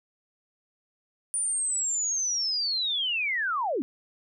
sine linear sweep, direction down, 9440 to 230 Hz, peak -25 dBFS, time 1.34-3.82 s, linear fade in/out 0 ms, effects none

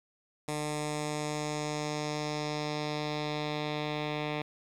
10% pulse tone with low-pass filter sweep, 150.2 Hz, D3, 39 cents sharp, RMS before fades -34 dBFS, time 0.48-4.42 s, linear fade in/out 5 ms, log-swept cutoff 9400 to 3100 Hz, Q 2.1, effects 10-bit

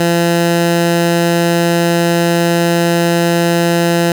15% pulse tone, 170.5 Hz, F3, 41 cents flat, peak -4 dBFS, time 0-4.12 s, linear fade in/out 2 ms, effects none

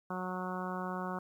harmonic tone, 183.4 Hz, F#3, 15 cents flat, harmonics 1 / 2 / 3 / 4 / 5 / 6 / 7 / 8, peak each -39 / -44 / -45 / -44 / -44 / -43 / -45 / -47 dBFS, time 0.1-1.19 s, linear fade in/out 5 ms, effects 11-bit

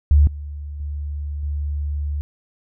sine tone with level steps, 73 Hz, D2, 10 cents flat, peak -9 / -28 / -24 / -21 dBFS, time 0.11-2.21 s, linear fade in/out 0 ms, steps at 0.27 / 0.8 / 1.43 s, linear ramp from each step 2 ms, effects none

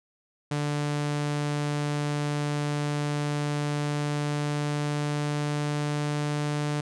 sawtooth tone with pitch glide, 146.83 to 147.85 Hz, D3 to D3, 0 to +12 cents, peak -22 dBFS, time 0.51-6.81 s, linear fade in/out 5 ms, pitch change +12 cents, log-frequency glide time 3.67-6.68 s, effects resampled to 22050 Hz

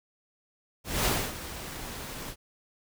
pink noise with ADSR envelope, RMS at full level -25 dBFS, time 0.84-2.36 s, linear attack 210 ms, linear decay 270 ms, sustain -14 dB, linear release 61 ms, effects none

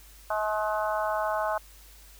harmonic tone with a mistuned harmonic, 213.5 Hz, G#3, 48 cents sharp, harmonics 3 / 4 / 5 / 6 / 7, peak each -29 / -31 / -33 / -35 / -36 dBFS, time 0.3-1.58 s, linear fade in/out 5 ms, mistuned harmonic 6, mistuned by -16 cents, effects added 50 Hz sine -51 dBFS peak until 2.19 s + white hiss -54 dBFS RMS until 2.19 s

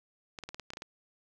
clicks, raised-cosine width 0.2 ms, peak -24 dBFS, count 9, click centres 0.388 / 0.437 / 0.49 / 0.545 / 0.597 / 0.704 / 0.735 / 0.771 / 0.821 s, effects none

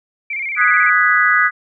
sine tone with vibrato, 2234 Hz, C#7, 13 cents sharp, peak -20 dBFS, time 0.3-0.9 s, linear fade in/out 5 ms, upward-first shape square, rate 16 Hz, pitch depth 74 cents each way
sine chord, G# minor seventh, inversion second, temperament equal, 1244.5 / 1480 / 1661.2 / 1975.5 Hz, D#6 / F#6 / G#6 / B6, 0 / 0 / 0 / 0 cents, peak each -16 dBFS, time 0.56-1.51 s, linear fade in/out 50 ms
effects none

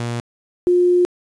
sawtooth / sine tone pair in turn, 118.8 / 356 Hz, A#2 / F4, +33 / +33 cents, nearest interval octave + perfect fifth, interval 1900 cents, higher second, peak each -18 / -11 dBFS, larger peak second, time 0-0.2 / 0.67-1.05 s, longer second, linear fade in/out 0 ms, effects resampled to 22050 Hz + 8-bit

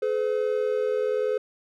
triangle tone pair together, 427.3 / 508.1 Hz, G#4 / B4, +49 / +49 cents, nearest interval minor third, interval 300 cents, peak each -23 / -24 dBFS, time 0.02-1.38 s, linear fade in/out 5 ms, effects none

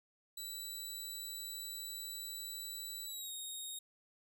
15% pulse tone with pitch glide, 3951 to 3734 Hz, B7 to A#7, 0 to +2 cents, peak -36 dBFS, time 0.37-3.79 s, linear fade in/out 5 ms, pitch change -98 cents, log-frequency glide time 3.06-3.32 s, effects none

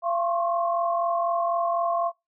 sine tone cluster, 684 / 1061 / 1105 Hz, F5 / C6 / C#6, -36 / +24 / -6 cents, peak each -24 / -28 / -32 dBFS, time 0.02-2.12 s, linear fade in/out 50 ms, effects noise-tail reverb RT60 0.2 s tail -21 dB re dry

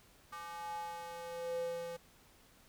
square tone with high-pass filter sweep, 170 Hz, F3, 46 cents flat, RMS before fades -42 dBFS, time 0.32-1.97 s, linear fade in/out 10 ms, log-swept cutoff 1100 to 400 Hz, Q 6.2, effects pink hiss -64 dBFS RMS until 2.68 s

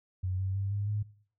sine tone with pitch steps, 92.5 / 95.43 / 98.45 / 101.57 / 104.79 Hz, F#2 / G2 / G2 / G#2 / G#2, 0 / -46 / +8 / -38 / +16 cents, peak -29 dBFS, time 0.23-1.03 s, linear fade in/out 10 ms, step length 160 ms, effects noise-tail reverb RT60 0.5 s tail -19 dB re dry

